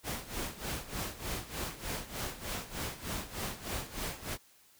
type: noise with tremolo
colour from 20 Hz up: pink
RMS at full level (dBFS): -36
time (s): 0.03-4.38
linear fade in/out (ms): 50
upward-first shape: sine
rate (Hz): 3.3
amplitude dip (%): 80
effects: white hiss -63 dBFS RMS until 4.79 s